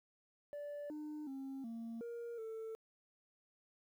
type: tone with pitch steps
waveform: sine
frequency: 582 / 302.3 / 269.4 / 229.3 / 470.1 / 444.9 Hz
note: D5 / D#4 / C#4 / A#3 / A#4 / A4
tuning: -16 / -50 / -49 / -28 / +15 / +19 cents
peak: -40 dBFS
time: 0.53-2.75 s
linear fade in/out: 0 ms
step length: 370 ms
effects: tanh soft clip ceiling -42 dBFS + 12-bit